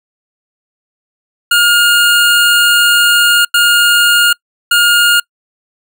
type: tone bursts at uneven times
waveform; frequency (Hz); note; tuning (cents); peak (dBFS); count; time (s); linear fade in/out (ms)
25% pulse; 1419; F6; +27; -3; 3; 1.51-3.45 / 3.54-4.33 / 4.71-5.2; 5
effects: noise-tail reverb RT60 0.1 s tail -26 dB re dry